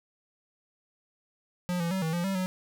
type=tone with pitch steps; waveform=square; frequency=178.4 / 169.3 / 189.9 / 160.7 / 173.3 / 193.8 / 185.1 Hz; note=F3 / E3 / F#3 / E3 / F3 / G3 / F#3; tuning=+37 / +46 / +45 / -44 / -13 / -20 / +1 cents; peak=-28 dBFS; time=1.69-2.46 s; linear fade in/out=0 ms; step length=110 ms; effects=none